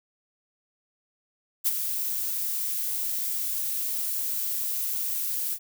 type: noise with ADSR envelope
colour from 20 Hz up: violet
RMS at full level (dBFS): -21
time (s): 1.64-5.59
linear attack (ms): 30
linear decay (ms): 31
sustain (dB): -8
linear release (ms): 62
effects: none